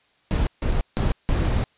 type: noise bursts at uneven times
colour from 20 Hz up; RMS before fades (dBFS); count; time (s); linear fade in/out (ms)
brown; -21; 4; 0.31-0.47 / 0.62-0.81 / 0.97-1.12 / 1.29-1.64; 0
effects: white hiss -62 dBFS RMS until 1.77 s + resampled to 8000 Hz